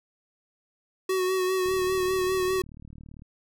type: tone with vibrato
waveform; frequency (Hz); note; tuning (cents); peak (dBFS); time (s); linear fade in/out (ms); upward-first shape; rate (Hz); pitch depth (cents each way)
square; 372.5; F#4; +12; -24; 1.09-2.62; 5; sine; 5; 29
type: click train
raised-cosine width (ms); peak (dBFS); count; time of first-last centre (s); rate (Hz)
5; -33; 60; 1.66-3.221; 37.8
effects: none